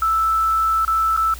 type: tone with dropouts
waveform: sine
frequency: 1318.5 Hz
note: E6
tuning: in tune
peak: -15 dBFS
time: 0.02-1.34 s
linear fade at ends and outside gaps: 2 ms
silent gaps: 0.85-0.878 / 1.165-1.174 s
effects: added 60 Hz sine -33 dBFS peak until 1.39 s + white hiss -40 dBFS RMS until 1.39 s